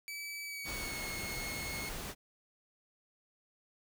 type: tone with pitch glide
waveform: sawtooth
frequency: 2299 to 2174 Hz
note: D7 to C#7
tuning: -37 to -34 cents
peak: -37 dBFS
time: 0.08-1.89 s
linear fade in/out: 0 ms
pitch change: -97 cents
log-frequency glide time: 0.45-1.03 s
type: noise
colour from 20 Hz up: pink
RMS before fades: -42 dBFS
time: 0.64-2.15 s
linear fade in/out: 50 ms
effects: none